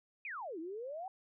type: exponential two-way sweep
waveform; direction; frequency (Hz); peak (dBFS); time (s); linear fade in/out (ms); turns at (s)
sine; down then up; 2566 to 310 to 786; -40; 0.25-1.08; 2; 0.59
effects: none